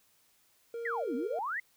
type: tone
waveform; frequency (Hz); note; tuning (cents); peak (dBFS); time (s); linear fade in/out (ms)
triangle; 466.2; A#4; 0; -34; 0.74-1.39; 2
type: exponential two-way sweep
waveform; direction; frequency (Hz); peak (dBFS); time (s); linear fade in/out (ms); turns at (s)
sine; down then up; 2095 to 238 to 2095; -32; 0.85-1.6; 5; 1.15
effects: white hiss -68 dBFS RMS until 1.76 s